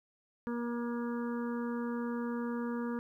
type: harmonic tone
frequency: 237.7 Hz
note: A#3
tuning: 34 cents sharp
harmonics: 1 / 2 / 4 / 5 / 6 / 7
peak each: -34 / -40 / -46 / -48 / -50 / -51 dBFS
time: 0.47-2.99 s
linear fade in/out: 0 ms
effects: 12-bit